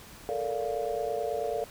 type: chord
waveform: sine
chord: Bb major seventh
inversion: third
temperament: just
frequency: 437 / 466.2 / 582.7 / 699.2 Hz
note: A4 / Bb4 / D5 / F5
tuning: -12 / 0 / -14 / +2 cents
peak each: -34 dBFS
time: 0.29-1.64 s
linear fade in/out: 0 ms
effects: pink hiss -49 dBFS RMS until 1.7 s